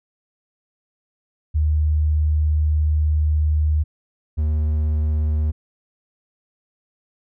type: tone pair in turn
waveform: sine / triangle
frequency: 76.4 / 76.4 Hz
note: D#2 / D#2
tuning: -31 / -31 cents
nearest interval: unison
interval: 0 cents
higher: neither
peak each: -15 dBFS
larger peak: neither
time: 1.54-3.84 / 4.37-5.52 s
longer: first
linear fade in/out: 20 ms
effects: none